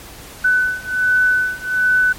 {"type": "beating tone pair", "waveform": "sine", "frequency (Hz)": [1500, 1501.3], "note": ["F#6", "F#6"], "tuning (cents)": [23, 25], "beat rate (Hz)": 1.3, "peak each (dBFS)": [-17, -16], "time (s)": [0.44, 2.13], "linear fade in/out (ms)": 10, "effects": ["pink hiss -37 dBFS RMS until 2.18 s", "MP3 64 kbps"]}